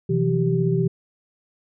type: tone cluster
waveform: sine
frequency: 128.8 / 164.8 / 180.3 / 388.4 Hz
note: C3 / E3 / F#3 / G4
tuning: -27 / 0 / -45 / -16 cents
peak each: -23 / -21 / -30 / -23 dBFS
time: 0.09-0.88 s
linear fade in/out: 10 ms
effects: none